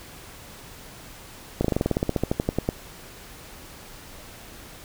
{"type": "slowing click train", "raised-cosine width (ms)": 2, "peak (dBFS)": -8, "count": 18, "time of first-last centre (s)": [1.61, 2.689], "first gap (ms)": 35, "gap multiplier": 1.07, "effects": ["pink hiss -44 dBFS RMS until 4.84 s"]}